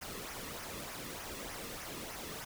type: noise with flanger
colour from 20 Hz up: pink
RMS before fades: -44 dBFS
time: 0.01-2.45 s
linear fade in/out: 10 ms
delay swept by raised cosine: 0.24 to 1.34 ms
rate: 3.3 Hz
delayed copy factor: -0.55
effects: none